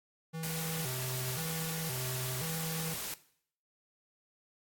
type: tone with vibrato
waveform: square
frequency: 144.2 Hz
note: D3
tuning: 31 cents flat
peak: -38 dBFS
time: 0.33-2.95 s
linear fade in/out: 20 ms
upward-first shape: square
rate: 0.96 Hz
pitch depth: 200 cents each way
type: noise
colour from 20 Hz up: white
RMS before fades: -39 dBFS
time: 0.43-3.14 s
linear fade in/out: 2 ms
effects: noise-tail reverb RT60 0.6 s tail -17 dB re dry + AAC 64 kbps